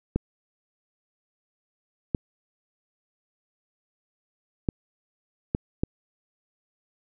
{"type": "clicks", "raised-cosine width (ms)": 3, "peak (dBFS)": -10, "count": 5, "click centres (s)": [0.16, 2.148, 4.688, 5.549, 5.835], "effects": []}